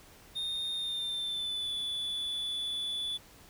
triangle tone with pitch glide, 3665 to 3459 Hz, A#7 to A7, -30 to -30 cents, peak -31 dBFS, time 0.35-3.18 s, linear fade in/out 20 ms, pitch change -100 cents, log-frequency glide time 0.74-1.73 s, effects pink hiss -56 dBFS RMS until 3.49 s

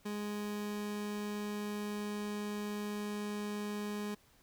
30% pulse tone, 207.7 Hz, G#3, in tune, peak -34 dBFS, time 0.05-4.15 s, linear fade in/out 10 ms, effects pink hiss -66 dBFS RMS until 4.42 s

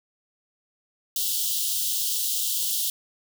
white high-pass noise, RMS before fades -26 dBFS, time 1.16-2.9 s, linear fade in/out 2 ms, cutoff 2900 Hz, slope 96 dB/octave, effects none

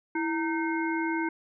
harmonic tone with a mistuned harmonic, 307.3 Hz, D#4, 21 cents flat, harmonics 1 / 3 / 5 / 7, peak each -28 / -33 / -35 / -36 dBFS, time 0.15-1.29 s, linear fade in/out 5 ms, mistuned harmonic 1, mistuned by +110 cents, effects none

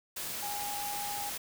sine tone in noise, 820 Hz, G#5, 22 cents flat, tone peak -37 dBFS, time 0.42-1.3 s, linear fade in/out 10 ms, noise white, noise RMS -38 dBFS, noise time 0.16-1.38 s, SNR -2 dB, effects none

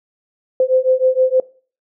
sine beating tone pair, 513 / 519.4 Hz, C5 / C5, -34 / -13 cents, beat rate 6.4 Hz, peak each -15 dBFS, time 0.6-1.4 s, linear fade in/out 2 ms, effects noise-tail reverb RT60 0.4 s tail -21 dB re dry

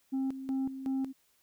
sine tone with tremolo, 266.4 Hz, C4, 31 cents sharp, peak -26 dBFS, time 0.12-1.13 s, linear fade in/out 20 ms, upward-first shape square, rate 2.7 Hz, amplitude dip 75%, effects tanh soft clip ceiling -28 dBFS + white hiss -70 dBFS RMS until 1.42 s

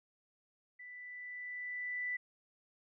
sine tone with level ramp, 1982 Hz, B6, 6 cents sharp, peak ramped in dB -48 to -34 dBFS, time 0.79-2.17 s, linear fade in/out 10 ms, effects none

